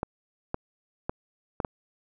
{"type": "clicks", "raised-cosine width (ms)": 1, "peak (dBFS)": -14, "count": 5, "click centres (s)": [0.031, 0.544, 1.095, 1.602, 1.648], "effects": []}